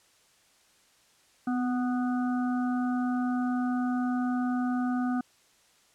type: harmonic tone with a mistuned harmonic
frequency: 246.9 Hz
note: B3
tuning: in tune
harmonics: 1 / 3 / 5 / 6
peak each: -26 / -36 / -40 / -42 dBFS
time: 1.47-5.21 s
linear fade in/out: 5 ms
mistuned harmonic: 1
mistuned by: +25 cents
effects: white hiss -63 dBFS RMS until 5.94 s + low-pass 9000 Hz 12 dB/octave